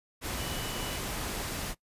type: tone in noise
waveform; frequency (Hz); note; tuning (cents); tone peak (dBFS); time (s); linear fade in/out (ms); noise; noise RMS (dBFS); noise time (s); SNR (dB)
sine; 2960; F#7; 0; -43; 0.36-1; 50; pink; -35; 0.21-1.75; -11
effects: noise-tail reverb RT60 0.1 s tail -20 dB re dry + resampled to 32000 Hz